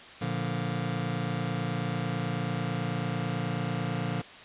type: chord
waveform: sawtooth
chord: Bb major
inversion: none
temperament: just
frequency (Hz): 116.54 / 145.68 / 174.81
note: Bb2 / D3 / F3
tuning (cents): 0 / -14 / +2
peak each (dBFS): -29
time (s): 0.21-4.22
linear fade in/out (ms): 10
effects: white hiss -47 dBFS RMS until 4.44 s + resampled to 8000 Hz